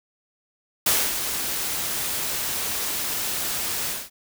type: noise with ADSR envelope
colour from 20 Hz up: white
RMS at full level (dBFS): -19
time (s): 0.86-4.1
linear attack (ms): 6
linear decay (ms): 260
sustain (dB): -8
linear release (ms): 210
effects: none